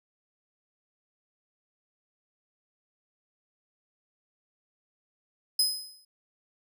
sawtooth tone with exponential decay, 5050 Hz, D#8, 25 cents sharp, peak -17 dBFS, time 5.59-6.05 s, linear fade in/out 5 ms, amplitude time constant 98 ms, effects none

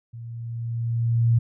sine tone with level ramp, 116.5 Hz, A#2, 1 cent flat, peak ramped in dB -35 to -14 dBFS, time 0.13-1.39 s, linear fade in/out 10 ms, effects none

